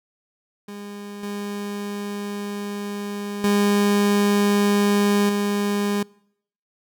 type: tone with level steps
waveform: 30% pulse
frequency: 203.9 Hz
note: G#3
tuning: 32 cents flat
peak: -31 / -25 / -14 / -18 dBFS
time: 0.68-6.03 s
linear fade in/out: 5 ms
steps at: 1.23 / 3.44 / 5.29 s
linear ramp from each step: 2 ms
effects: noise-tail reverb RT60 0.7 s tail -25 dB re dry